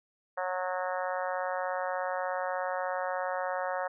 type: harmonic tone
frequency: 183.3 Hz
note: F#3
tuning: 16 cents flat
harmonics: 3 / 4 / 5 / 6 / 7 / 8 / 9 / 10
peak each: -34 / -36 / -38 / -40 / -41 / -42 / -43 / -44 dBFS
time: 0.37-3.88 s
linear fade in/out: 10 ms
effects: none